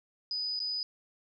sine tone with dropouts, 4978 Hz, D#8, in tune, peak -31 dBFS, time 0.31-0.83 s, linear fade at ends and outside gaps 1 ms, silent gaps 0.592-0.601 s, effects none

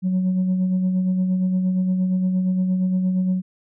sine tone with tremolo, 185 Hz, F#3, in tune, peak -14 dBFS, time 0.02-3.42 s, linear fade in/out 50 ms, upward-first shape sine, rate 8.6 Hz, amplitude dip 40%, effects tanh soft clip ceiling -15 dBFS

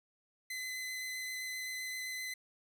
sawtooth tone with vibrato, 2030 Hz, B6, 47 cents sharp, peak -35 dBFS, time 0.5-2.34 s, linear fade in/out 5 ms, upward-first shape square, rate 7.7 Hz, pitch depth 8 cents each way, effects none

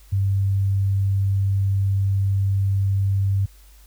sine tone, 98 Hz, G2, in tune, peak -17 dBFS, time 0.12-3.46 s, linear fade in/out 10 ms, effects added 50 Hz sine -46 dBFS peak until 3.86 s + white hiss -55 dBFS RMS until 3.86 s

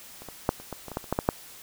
clicks, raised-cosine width 1 ms, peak -29 / -25 / -7 / -29 / -20 / -24 / -23 / -14 / -30 / -11 / -10 / -6 dBFS, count 12, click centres 0.22 / 0.287 / 0.491 / 0.6 / 0.727 / 0.883 / 0.917 / 0.971 / 1.042 / 1.126 / 1.189 / 1.289 s, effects white hiss -47 dBFS RMS until 1.62 s

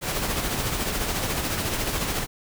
pink noise with tremolo, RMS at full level -25 dBFS, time 0.01-2.27 s, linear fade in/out 50 ms, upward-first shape sine, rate 14 Hz, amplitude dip 40%, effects none

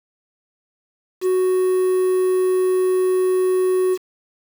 triangle tone with quantisation, 370 Hz, F#4, in tune, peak -13 dBFS, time 1.21-3.98 s, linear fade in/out 50 ms, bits 6, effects none

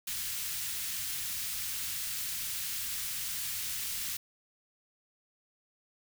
white band-stop noise, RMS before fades -36 dBFS, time 0.07-4.17 s, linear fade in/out 5 ms, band 130 to 1900 Hz, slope 12 dB/octave, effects none

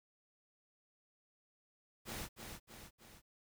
pink noise with echo, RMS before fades -44 dBFS, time 2.05-2.29 s, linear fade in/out 50 ms, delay 310 ms, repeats 3, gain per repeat -5 dB, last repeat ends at 3.22 s, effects none

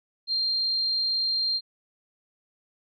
sine tone, 4186 Hz, C8, in tune, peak -23 dBFS, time 0.27-1.61 s, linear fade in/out 50 ms, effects none

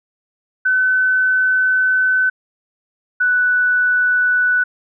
sine tone pair in turn, 1514 / 1485.4 Hz, F#6 / F#6, +39 / +6 cents, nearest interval unison, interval 33 cents, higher first, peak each -12 dBFS, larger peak neither, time 0.65-2.3 / 3.2-4.64 s, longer first, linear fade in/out 10 ms, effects none

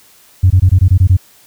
sine tone bursts, 92.5 Hz, F#2, in tune, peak -3 dBFS, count 8, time 0.43-1.169 s, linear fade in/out 10 ms, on 74 ms, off 21 ms, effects tanh soft clip ceiling 0 dBFS + white hiss -46 dBFS RMS until 1.46 s

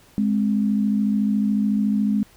sine tone pair together, 208.5 / 262.4 Hz, G#3 / C4, +7 / +5 cents, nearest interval major third, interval 398 cents, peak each -18 / -25 dBFS, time 0.18-2.23 s, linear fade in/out 0 ms, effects pink hiss -53 dBFS RMS until 2.36 s

